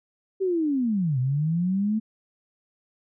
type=linear two-way sweep; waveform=sine; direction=down then up; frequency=392 to 123.47 to 222.5 Hz; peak=-21 dBFS; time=0.4-2 s; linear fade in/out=20 ms; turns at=1.19 s; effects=none